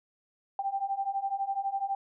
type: beating tone pair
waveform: sine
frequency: 780 / 792 Hz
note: G5 / G5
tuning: -9 / +18 cents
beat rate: 12 Hz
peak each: -33 / -31 dBFS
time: 0.59-1.95 s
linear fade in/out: 2 ms
effects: none